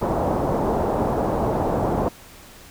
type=low-pass noise; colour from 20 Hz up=white; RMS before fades=-22 dBFS; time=0.01-2.09 s; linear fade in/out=10 ms; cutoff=830 Hz; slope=24 dB/octave; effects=pink hiss -45 dBFS RMS until 2.7 s